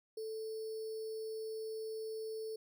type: tone with sample-and-hold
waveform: sine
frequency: 440 Hz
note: A4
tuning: in tune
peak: -39 dBFS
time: 0.17-2.56 s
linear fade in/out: 5 ms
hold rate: 4900 Hz
effects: none